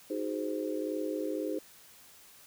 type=chord; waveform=sine; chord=Ab dominant seventh; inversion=second; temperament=just; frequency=311.5 / 373.8 / 415.3 / 519.1 Hz; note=Eb4 / Gb4 / Ab4 / C5; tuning=+2 / +18 / 0 / -14 cents; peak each=-35 / -40 / -37 / -37 dBFS; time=0.1-1.59 s; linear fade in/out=5 ms; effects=white hiss -56 dBFS RMS until 2.46 s